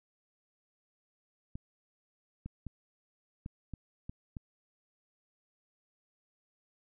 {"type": "clicks", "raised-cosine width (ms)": 5, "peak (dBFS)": -28, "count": 7, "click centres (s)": [1.555, 2.46, 2.667, 3.461, 3.737, 4.095, 4.368], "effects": []}